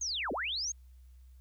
sine linear two-way sweep, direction down then up, 6645 to 207.7 to 6645 Hz, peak -32 dBFS, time 0.01-0.72 s, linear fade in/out 5 ms, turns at 0.32 s, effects added 63 Hz sine -52 dBFS peak until 1.4 s + white hiss -75 dBFS RMS until 1.4 s

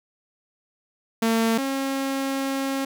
sawtooth tone pair in turn, 226.5 / 271.1 Hz, A#3 / C#4, -50 / -38 cents, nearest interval minor third, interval 312 cents, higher second, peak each -15 / -20 dBFS, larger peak first, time 1.22-1.58 / 1.58-2.85 s, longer second, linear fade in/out 5 ms, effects none

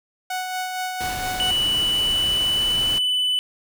sawtooth tone with tremolo, 740 Hz, F#5, in tune, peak -20 dBFS, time 0.3-1.51 s, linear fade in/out 5 ms, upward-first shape sine, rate 4.3 Hz, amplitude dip 35%
pink noise, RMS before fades -32 dBFS, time 1-2.99 s, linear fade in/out 10 ms
triangle tone with pitch glide, 2960 to 2994 Hz, F#7 to F#7, 0 to +20 cents, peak -17 dBFS, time 1.4-3.39 s, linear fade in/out 0 ms, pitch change +20 cents, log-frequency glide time 1.6-3.14 s
effects none

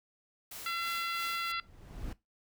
white noise with tremolo, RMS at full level -44 dBFS, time 0.51-1.52 s, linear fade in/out 5 ms, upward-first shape sine, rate 3 Hz, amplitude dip 55%
harmonic tone, 679 Hz, F5, 49 cents flat, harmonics 2 / 3 / 4 / 5 / 6 / 7, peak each -35 / -39 / -41 / -43 / -45 / -46 dBFS, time 0.66-1.6 s, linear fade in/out 2 ms
brown noise with exponential growth, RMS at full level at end -38 dBFS, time 1.21-2.13 s, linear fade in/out 5 ms, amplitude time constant 200 ms
effects noise-tail reverb RT60 0.2 s tail -19 dB re dry

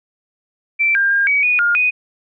sine tone with pitch steps, 2338 / 1598 / 1610 / 2268 / 2466 / 1416 / 2489 Hz, D7 / G6 / G6 / C#7 / D#7 / F6 / D#7, -8 / +33 / +46 / +39 / -16 / +23 / 0 cents, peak -12 dBFS, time 0.79-1.91 s, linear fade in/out 20 ms, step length 160 ms, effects none

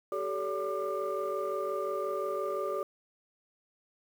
sine tone cluster, 384.7 / 430.4 / 573 / 1195 Hz, G4 / A4 / D5 / D6, -33 / -38 / -43 / +30 cents, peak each -35 / -36 / -34 / -36 dBFS, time 0.12-2.83 s, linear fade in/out 2 ms, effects tanh soft clip ceiling -23 dBFS + 9-bit

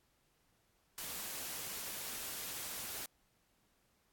white noise, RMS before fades -43 dBFS, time 0.98-3.06 s, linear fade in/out 2 ms, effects pink hiss -75 dBFS RMS until 4.12 s + AAC 64 kbps

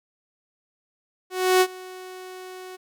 sawtooth tone with ADSR envelope, 370 Hz, F#4, in tune, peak -10 dBFS, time 1.3-2.77 s, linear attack 310 ms, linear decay 58 ms, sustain -23 dB, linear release 19 ms, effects none

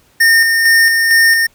square tone with tremolo, 1824 Hz, A#6, 38 cents flat, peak -7 dBFS, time 0.2-1.47 s, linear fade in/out 10 ms, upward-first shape square, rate 2.2 Hz, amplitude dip 35%, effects pink hiss -52 dBFS RMS until 1.54 s

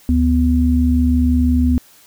sine tone pair together, 74 / 248.4 Hz, D2 / B3, +14 / +10 cents, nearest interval octave + major sixth, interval 2096 cents, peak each -14 dBFS, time 0.09-1.78 s, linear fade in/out 0 ms, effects white hiss -48 dBFS RMS until 2.06 s

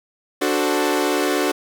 sawtooth chord, D dominant seventh, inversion none, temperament equal, 293.7 / 370 / 440 / 523.3 Hz, D4 / F#4 / A4 / C5, 0 / 0 / 0 / 0 cents, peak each -18 / -18 / -21 / -23 dBFS, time 0.41-1.52 s, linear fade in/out 10 ms, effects none

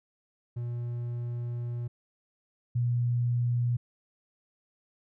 triangle / sine tone pair in turn, 119.9 / 120.87 Hz, A#2 / B2, +49 / -37 cents, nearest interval unison, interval 14 cents, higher second, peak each -29 / -24 dBFS, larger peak second, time 0.56-1.88 / 2.75-3.77 s, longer first, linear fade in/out 10 ms, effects none

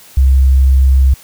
sine tone, 66.3 Hz, C2, 23 cents sharp, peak -5 dBFS, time 0.17-1.14 s, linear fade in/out 5 ms, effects white hiss -40 dBFS RMS until 1.23 s

